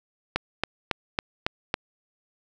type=click train; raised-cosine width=0.3 ms; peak=-7 dBFS; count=6; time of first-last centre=0.36-1.741 s; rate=3.62 Hz; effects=none